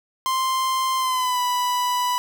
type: tone with pitch glide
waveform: 45% pulse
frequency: 1046.5 to 987.8 Hz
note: C6 to B5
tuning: 0 to 0 cents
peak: -20 dBFS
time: 0.26-2.18 s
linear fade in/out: 0 ms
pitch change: -100 cents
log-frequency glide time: 0.97-1.4 s
effects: none